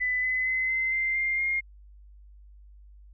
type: tone with pitch steps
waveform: sine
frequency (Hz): 2000 / 2021 / 2042 / 2063 / 2085 / 2107 / 2129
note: B6 / B6 / C7 / C7 / C7 / C7 / C7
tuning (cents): +21 / +39 / -43 / -25 / -7 / +12 / +30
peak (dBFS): -24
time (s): 0-1.61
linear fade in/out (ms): 20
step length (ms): 230
effects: added 50 Hz sine -48 dBFS peak until 3.13 s